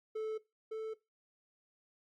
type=tone pair in turn; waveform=triangle; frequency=436.6 / 440.1 Hz; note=A4 / A4; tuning=-13 / 0 cents; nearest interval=unison; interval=13 cents; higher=second; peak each=-33 / -35 dBFS; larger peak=first; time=0.15-0.38 / 0.71-0.94 s; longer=neither; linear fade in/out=10 ms; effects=noise-tail reverb RT60 0.2 s tail -18 dB re dry + Opus 48 kbps